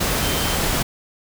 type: tone in noise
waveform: sine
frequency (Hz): 3109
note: G7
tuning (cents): -15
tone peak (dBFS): -30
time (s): 0.22-0.56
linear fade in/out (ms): 10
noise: pink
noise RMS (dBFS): -21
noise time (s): 0-0.83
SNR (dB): -12
effects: none